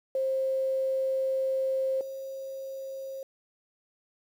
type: tone pair in turn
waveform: sine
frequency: 530 / 536.5 Hz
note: C5 / C5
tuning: +22 / +43 cents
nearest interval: unison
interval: 21 cents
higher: second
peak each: -25 / -35 dBFS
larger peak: first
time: 0.15-2.01 / 2.01-3.23 s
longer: first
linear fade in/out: 2 ms
effects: 9-bit